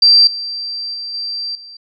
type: tone with level steps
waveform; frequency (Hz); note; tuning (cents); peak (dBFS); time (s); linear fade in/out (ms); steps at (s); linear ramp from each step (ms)
sine; 4699; D8; 0; -5 / -21 / -23 / -20 / -33; 0.02-1.77; 5; 0.27 / 0.94 / 1.14 / 1.55; 2
effects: none